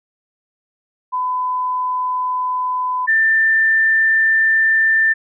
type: tone pair in turn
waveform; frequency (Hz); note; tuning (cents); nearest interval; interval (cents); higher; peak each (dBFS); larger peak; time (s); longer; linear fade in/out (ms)
sine; 1006 / 1783.6; B5 / A6; +32 / +23; minor seventh; 991; second; -17 / -11; second; 1.12-3.07 / 3.07-5.14; second; 20
effects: none